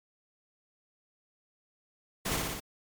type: noise with echo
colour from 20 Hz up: pink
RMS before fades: -32 dBFS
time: 2.25-2.37 s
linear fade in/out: 10 ms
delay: 58 ms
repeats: 4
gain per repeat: -2 dB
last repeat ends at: 2.602 s
effects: MP3 96 kbps